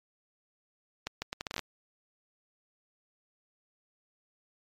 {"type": "accelerating click train", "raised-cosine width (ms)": 0.2, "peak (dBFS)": -16, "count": 10, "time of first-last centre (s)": [1.07, 1.593], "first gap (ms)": 150, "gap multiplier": 0.73, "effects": ["MP3 96 kbps"]}